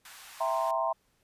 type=high-pass noise; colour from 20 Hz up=pink; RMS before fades=-49 dBFS; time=0.05-0.71 s; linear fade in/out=2 ms; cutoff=890 Hz; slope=24 dB/octave
type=chord; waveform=sine; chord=C dominant seventh; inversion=first; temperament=equal; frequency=659.3 / 784 / 932.3 / 1046.5 Hz; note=E5 / G5 / Bb5 / C6; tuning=0 / 0 / 0 / 0 cents; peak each=-30 / -35 / -32 / -32 dBFS; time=0.4-0.93 s; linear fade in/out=10 ms
effects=pink hiss -71 dBFS RMS until 1.23 s + resampled to 32000 Hz